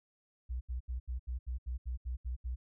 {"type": "tone bursts", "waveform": "sine", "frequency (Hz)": 61.9, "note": "B1", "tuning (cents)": 5, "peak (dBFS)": -34, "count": 11, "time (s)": [0.49, 2.56], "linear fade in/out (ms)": 20, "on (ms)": 120, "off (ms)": 75, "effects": []}